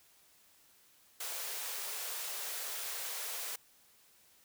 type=high-pass noise; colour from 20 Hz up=white; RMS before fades=-40 dBFS; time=1.2-3.56 s; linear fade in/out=5 ms; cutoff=400 Hz; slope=48 dB/octave; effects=white hiss -65 dBFS RMS until 4.44 s